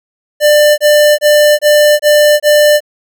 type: tone bursts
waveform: square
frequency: 595 Hz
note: D5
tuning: 22 cents sharp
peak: -5 dBFS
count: 6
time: 0.4-2.805 s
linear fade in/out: 50 ms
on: 380 ms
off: 25 ms
effects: none